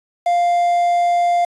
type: tone with quantisation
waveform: triangle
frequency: 698.5 Hz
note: F5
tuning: in tune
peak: -11 dBFS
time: 0.26-1.45 s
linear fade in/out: 5 ms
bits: 6
effects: resampled to 24000 Hz